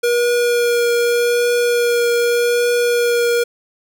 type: tone with vibrato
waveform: square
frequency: 478.1 Hz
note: A#4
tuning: 44 cents sharp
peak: -14 dBFS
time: 0.03-3.44 s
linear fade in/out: 10 ms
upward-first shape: triangle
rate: 0.84 Hz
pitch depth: 14 cents each way
effects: none